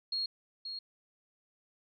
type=tone with echo; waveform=sine; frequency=4284 Hz; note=C8; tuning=40 cents sharp; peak=-31 dBFS; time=0.12-0.26 s; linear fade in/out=5 ms; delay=530 ms; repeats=1; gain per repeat=-7 dB; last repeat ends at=0.79 s; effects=none